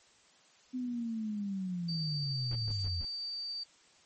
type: linear sweep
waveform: sine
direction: down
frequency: 256.2 to 82.41 Hz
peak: -33 dBFS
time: 0.73-3.02 s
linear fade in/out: 20 ms
type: tone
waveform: sine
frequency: 4627 Hz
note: D8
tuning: 27 cents flat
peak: -36 dBFS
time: 1.88-3.64 s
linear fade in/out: 10 ms
type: noise bursts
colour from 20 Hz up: brown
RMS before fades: -42 dBFS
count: 4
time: 2.51-3.05 s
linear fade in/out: 2 ms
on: 45 ms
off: 120 ms
type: noise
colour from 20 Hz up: violet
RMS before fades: -45 dBFS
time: 2.71-2.86 s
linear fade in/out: 5 ms
effects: white hiss -63 dBFS RMS until 4.05 s + MP3 32 kbps